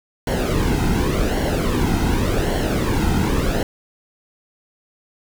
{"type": "noise with flanger", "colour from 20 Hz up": "brown", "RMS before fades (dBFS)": -19, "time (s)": [0.27, 3.63], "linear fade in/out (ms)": 2, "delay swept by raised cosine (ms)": [0.8, 1.77], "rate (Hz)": 0.88, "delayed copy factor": -0.65, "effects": []}